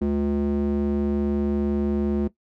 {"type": "tone with band-pass filter", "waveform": "square", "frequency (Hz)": 71.2, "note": "C#2", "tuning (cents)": 47, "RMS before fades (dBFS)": -23, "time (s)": [0.01, 2.28], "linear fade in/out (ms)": 10, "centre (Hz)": 280, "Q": 6.6, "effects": ["noise-tail reverb RT60 0.1 s tail -17 dB re dry"]}